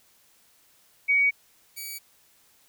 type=tone pair in turn; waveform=sine / 5% pulse; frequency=2253 / 2280 Hz; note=C#7 / C#7; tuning=+28 / +48 cents; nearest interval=unison; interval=20 cents; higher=second; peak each=-18 / -25 dBFS; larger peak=first; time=1.08-1.31 / 1.76-1.99 s; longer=neither; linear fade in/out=20 ms; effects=white hiss -61 dBFS RMS until 2.68 s